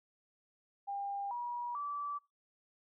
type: tone with pitch steps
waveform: sine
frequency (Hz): 800 / 962.4 / 1157.8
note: G5 / B5 / D6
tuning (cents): +35 / -45 / -25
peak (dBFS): -36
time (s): 0.87-2.19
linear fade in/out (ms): 20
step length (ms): 440
effects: noise-tail reverb RT60 0.3 s tail -25 dB re dry